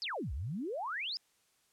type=exponential two-way sweep; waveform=sine; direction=down then up; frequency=5274 to 58 to 5274 Hz; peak=-35 dBFS; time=0.02-1.17 s; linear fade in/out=0 ms; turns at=0.33 s; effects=white hiss -72 dBFS RMS until 1.72 s + low-pass 11000 Hz 12 dB/octave